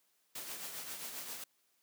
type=noise with tremolo; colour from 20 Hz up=white; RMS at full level=-42 dBFS; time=0.35-1.44 s; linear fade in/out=5 ms; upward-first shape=triangle; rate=7.5 Hz; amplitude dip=50%; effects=white hiss -75 dBFS RMS until 1.82 s + high-pass 150 Hz 12 dB/octave